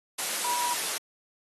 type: tone in noise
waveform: sine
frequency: 970 Hz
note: B5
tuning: 31 cents flat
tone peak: -28 dBFS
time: 0.44-0.74 s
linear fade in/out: 10 ms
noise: white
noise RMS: -30 dBFS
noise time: 0.18-0.98 s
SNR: -1 dB
effects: high-pass 300 Hz 12 dB/octave + AAC 32 kbps